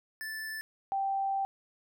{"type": "tone pair in turn", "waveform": ["square", "sine"], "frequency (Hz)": [1756, 782.2], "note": ["A6", "G5"], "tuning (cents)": [-4, -4], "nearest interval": "octave + major second", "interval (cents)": 1400, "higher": "first", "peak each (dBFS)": [-37, -28], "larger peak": "second", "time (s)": [[0.21, 0.61], [0.92, 1.45]], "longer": "second", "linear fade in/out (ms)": 0, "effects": []}